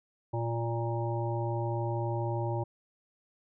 harmonic tone, 116.54 Hz, A#2, in tune, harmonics 1 / 3 / 5 / 7 / 8, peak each -31 / -36 / -38 / -39 / -40 dBFS, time 0.33-2.64 s, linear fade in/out 10 ms, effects none

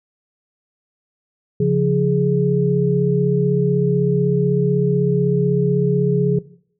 sine tone cluster, 139.1 / 175.1 / 416.5 Hz, C#3 / F3 / G#4, +6 / +5 / +5 cents, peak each -18 dBFS, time 1.6-6.39 s, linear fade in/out 5 ms, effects noise-tail reverb RT60 0.6 s tail -19 dB re dry

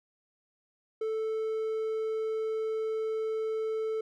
triangle tone, 440 Hz, A4, in tune, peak -27 dBFS, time 1.01-4.01 s, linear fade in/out 5 ms, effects none

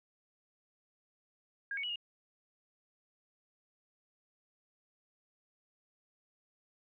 sine tone with pitch steps, 1625 / 2226 / 2927 / 2849 Hz, G#6 / C#7 / F#7 / F7, -38 / +7 / -19 / +34 cents, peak -35 dBFS, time 1.71-1.958 s, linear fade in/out 2 ms, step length 62 ms, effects none

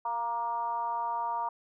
sine tone with frequency modulation, 938 Hz, A#5, 11 cents sharp, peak -29 dBFS, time 0.05-1.49 s, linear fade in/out 5 ms, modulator 241 Hz, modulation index 0.72, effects none

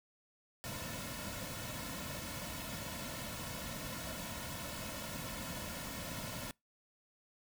pink noise with comb filter, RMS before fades -43 dBFS, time 0.64-6.51 s, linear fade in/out 0 ms, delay 2.5 ms, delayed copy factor -0.7, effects noise-tail reverb RT60 0.2 s tail -25 dB re dry

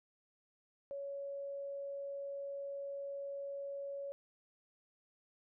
sine tone, 559 Hz, C#5, 14 cents sharp, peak -40 dBFS, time 0.91-4.12 s, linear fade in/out 0 ms, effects none

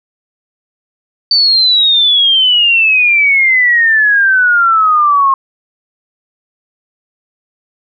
sine exponential sweep, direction down, 4583 to 1069 Hz, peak -6 dBFS, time 1.31-5.34 s, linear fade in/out 2 ms, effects none

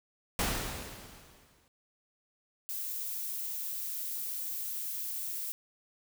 pink noise with exponential decay, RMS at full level -29 dBFS, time 0.39-1.68 s, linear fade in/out 1 ms, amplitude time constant 280 ms
violet noise, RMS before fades -37 dBFS, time 2.69-5.52 s, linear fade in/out 0 ms
effects none

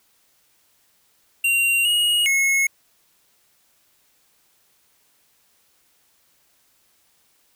square tone with pitch steps, 2760 / 2882 / 2178 Hz, F7 / F#7 / C#7, -21 / -46 / -31 cents, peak -17 dBFS, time 1.44-2.67 s, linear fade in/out 5 ms, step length 410 ms, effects white hiss -62 dBFS RMS until 7.55 s

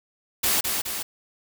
white noise with echo, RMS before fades -22 dBFS, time 0.43-0.61 s, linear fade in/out 10 ms, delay 210 ms, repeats 2, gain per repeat -4 dB, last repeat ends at 1.03 s, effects none

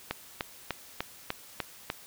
click train, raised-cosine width 0.3 ms, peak -14 dBFS, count 7, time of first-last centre 0.11-1.901 s, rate 3.35 Hz, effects white hiss -51 dBFS RMS until 2.06 s

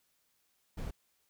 brown noise, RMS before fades -38 dBFS, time 0.77-0.91 s, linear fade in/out 10 ms, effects white hiss -75 dBFS RMS until 1.29 s

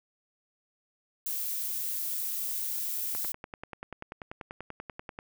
violet noise, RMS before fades -33 dBFS, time 1.26-3.32 s, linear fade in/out 2 ms
click train, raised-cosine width 0.5 ms, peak -24 dBFS, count 22, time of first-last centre 3.15-5.189 s, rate 10.3 Hz
effects none

